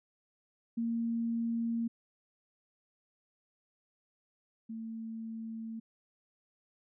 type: tone pair in turn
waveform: sine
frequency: 231.1 / 224.7 Hz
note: A#3 / A3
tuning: -15 / +37 cents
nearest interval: unison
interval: 48 cents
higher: first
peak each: -30 / -38 dBFS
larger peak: first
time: 0.77-1.88 / 4.69-5.8 s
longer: neither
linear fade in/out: 10 ms
effects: none

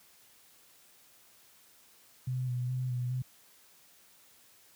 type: tone with vibrato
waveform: sine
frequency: 125.7 Hz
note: B2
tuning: 31 cents sharp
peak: -30 dBFS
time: 2.27-3.22 s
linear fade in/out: 5 ms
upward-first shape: square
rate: 2.4 Hz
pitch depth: 26 cents each way
effects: white hiss -61 dBFS RMS until 4.75 s + high-pass 60 Hz 12 dB/octave

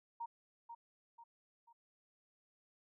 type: tone with echo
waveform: sine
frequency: 932.3 Hz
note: A#5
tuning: in tune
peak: -40 dBFS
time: 0.2-0.26 s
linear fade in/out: 10 ms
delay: 490 ms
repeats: 3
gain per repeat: -7 dB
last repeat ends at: 1.73 s
effects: none

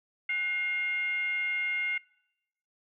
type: tone with frequency modulation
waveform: sine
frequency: 2133 Hz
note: C7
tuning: 33 cents sharp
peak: -27 dBFS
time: 0.29-1.98 s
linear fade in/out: 5 ms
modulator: 647 Hz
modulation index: 0.49
effects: noise-tail reverb RT60 0.9 s tail -24 dB re dry

